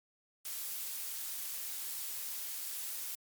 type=noise; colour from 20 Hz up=blue; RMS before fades=-40 dBFS; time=0.45-3.15 s; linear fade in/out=2 ms; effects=MP3 96 kbps